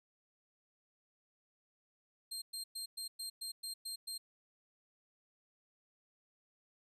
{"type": "tone bursts", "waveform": "25% pulse", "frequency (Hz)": 4188, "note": "C8", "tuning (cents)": 1, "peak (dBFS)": -36, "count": 9, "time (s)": [2.31, 4.18], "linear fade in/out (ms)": 10, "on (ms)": 110, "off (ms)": 110, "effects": []}